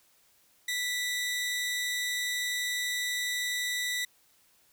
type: tone pair together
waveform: sawtooth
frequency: 1972 / 3723 Hz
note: B6 / A#7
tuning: -3 / -3 cents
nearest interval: major seventh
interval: 1100 cents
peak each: -27 / -33 dBFS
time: 0.68-4.05 s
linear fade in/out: 5 ms
effects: white hiss -65 dBFS RMS until 4.72 s